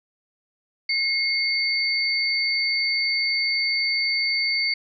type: tone pair together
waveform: sine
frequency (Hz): 2152 / 4564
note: C7 / C#8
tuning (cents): +48 / +50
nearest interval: octave + minor second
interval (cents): 1302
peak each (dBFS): -23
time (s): 0.89-4.74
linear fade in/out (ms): 5
effects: none